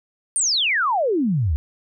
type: exponential sweep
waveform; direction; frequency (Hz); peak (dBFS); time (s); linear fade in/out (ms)
sine; down; 9397 to 66.7; -17; 0.36-1.56; 0
effects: none